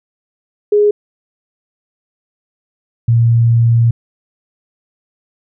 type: tone pair in turn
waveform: sine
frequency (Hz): 415.3 / 116.54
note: G#4 / A#2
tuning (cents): 0 / 0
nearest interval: octave + minor seventh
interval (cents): 2200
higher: first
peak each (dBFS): -7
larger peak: neither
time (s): 0.72-0.91 / 3.08-3.91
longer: second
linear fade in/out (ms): 5
effects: none